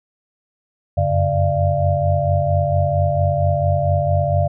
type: tone cluster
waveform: sine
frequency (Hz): 89.9 / 94.3 / 141.1 / 590 / 687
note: F#2 / F#2 / C#3 / D5 / F5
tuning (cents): -49 / +33 / +31 / +8 / -29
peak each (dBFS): -21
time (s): 0.97-4.48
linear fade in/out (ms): 10
effects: none